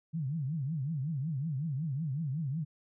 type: tone with vibrato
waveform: sine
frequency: 146.83 Hz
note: D3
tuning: in tune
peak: -31 dBFS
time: 0.13-2.65 s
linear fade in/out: 20 ms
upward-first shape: triangle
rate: 5.4 Hz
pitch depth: 280 cents each way
effects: none